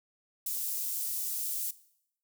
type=high-pass noise; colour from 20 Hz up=white; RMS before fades=-34 dBFS; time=0.46-1.71 s; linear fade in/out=5 ms; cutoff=8000 Hz; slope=12 dB/octave; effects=noise-tail reverb RT60 0.7 s tail -18 dB re dry